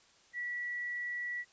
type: tone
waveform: sine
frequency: 1944 Hz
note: B6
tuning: 28 cents flat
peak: -35 dBFS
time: 0.33-1.45 s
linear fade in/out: 50 ms
effects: white hiss -64 dBFS RMS until 1.52 s + resampled to 16000 Hz